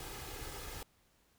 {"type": "noise with comb filter", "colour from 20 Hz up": "pink", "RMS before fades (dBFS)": -45, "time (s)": [0, 0.83], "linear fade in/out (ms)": 2, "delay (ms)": 2.4, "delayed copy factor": 0.55, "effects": ["pink hiss -71 dBFS RMS until 1.38 s"]}